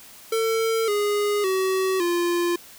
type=tone with pitch steps; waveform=square; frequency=450.1 / 412.7 / 378.5 / 347.1 Hz; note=A4 / G#4 / F#4 / F4; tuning=+39 / -11 / +39 / -11 cents; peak=-21 dBFS; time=0.32-2.56 s; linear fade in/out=5 ms; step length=560 ms; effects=white hiss -46 dBFS RMS until 2.78 s